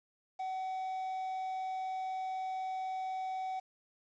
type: tone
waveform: triangle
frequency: 754 Hz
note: F#5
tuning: 32 cents sharp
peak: -33 dBFS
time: 0.39-3.6 s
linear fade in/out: 10 ms
effects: resampled to 16000 Hz + 10-bit